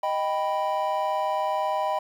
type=chord; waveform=triangle; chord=Eb augmented; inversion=none; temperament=equal; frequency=622.3 / 784 / 987.8 Hz; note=Eb5 / G5 / B5; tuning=0 / 0 / 0 cents; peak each=-26 dBFS; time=0.03-1.99 s; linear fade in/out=5 ms; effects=9-bit